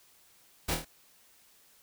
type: noise with echo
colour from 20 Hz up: pink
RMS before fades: -31 dBFS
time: 0.68-0.75 s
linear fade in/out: 10 ms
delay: 25 ms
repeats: 4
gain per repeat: -4 dB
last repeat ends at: 0.85 s
effects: white hiss -62 dBFS RMS until 1.82 s